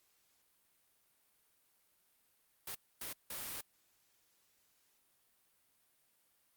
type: noise bursts at uneven times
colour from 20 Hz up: white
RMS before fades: -43 dBFS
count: 3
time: 2.67-2.75 / 3.01-3.13 / 3.3-3.61 s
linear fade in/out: 5 ms
effects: white hiss -74 dBFS RMS until 6.56 s + Opus 48 kbps